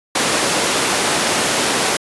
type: high-pass noise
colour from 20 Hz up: pink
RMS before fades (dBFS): -17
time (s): 0.15-1.97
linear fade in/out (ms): 5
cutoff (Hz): 270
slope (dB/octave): 12
effects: resampled to 24000 Hz